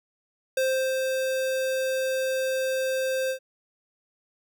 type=tone with ADSR envelope; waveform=square; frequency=524 Hz; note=C5; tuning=2 cents sharp; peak=-22 dBFS; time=0.57-3.39 s; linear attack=4 ms; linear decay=360 ms; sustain=-3 dB; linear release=90 ms; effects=none